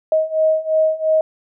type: beating tone pair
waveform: sine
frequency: 629 / 631.9 Hz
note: D#5 / D#5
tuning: +19 / +27 cents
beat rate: 2.9 Hz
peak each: -18 / -16 dBFS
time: 0.12-1.21 s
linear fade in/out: 2 ms
effects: none